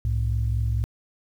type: tone pair together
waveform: sine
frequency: 65.05 / 109.4 Hz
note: C2 / A2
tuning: -9 / -9 cents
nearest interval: major sixth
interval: 900 cents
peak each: -23 dBFS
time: 0.05-0.84 s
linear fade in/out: 0 ms
effects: tanh soft clip ceiling -15 dBFS + 9-bit